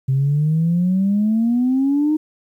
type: exponential sweep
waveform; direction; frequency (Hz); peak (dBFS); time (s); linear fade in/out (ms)
sine; up; 130.81 to 311.8; -13; 0.08-2.17; 10
effects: tanh soft clip ceiling -10 dBFS + 9-bit